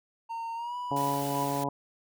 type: tone with pitch glide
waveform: triangle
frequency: 917 to 982.8 Hz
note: A#5 to B5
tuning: -29 to -9 cents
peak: -31 dBFS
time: 0.29-1.45 s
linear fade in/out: 20 ms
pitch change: +120 cents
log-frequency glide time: 0.55-0.76 s
type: harmonic tone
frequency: 140.7 Hz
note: C#3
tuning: 26 cents sharp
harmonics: 1 / 2 / 3 / 4 / 5 / 6 / 7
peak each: -36 / -34 / -38 / -37 / -36 / -36 / -34 dBFS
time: 0.91-1.69 s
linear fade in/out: 2 ms
type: noise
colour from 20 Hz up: white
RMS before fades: -41 dBFS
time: 0.96-1.64 s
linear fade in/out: 5 ms
effects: none